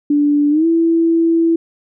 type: tone with pitch glide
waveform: sine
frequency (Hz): 291.7 to 331.2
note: D4 to E4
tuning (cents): -12 to +8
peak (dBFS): -10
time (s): 0.1-1.56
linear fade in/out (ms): 5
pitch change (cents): +220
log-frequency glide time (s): 0.5-0.66
effects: none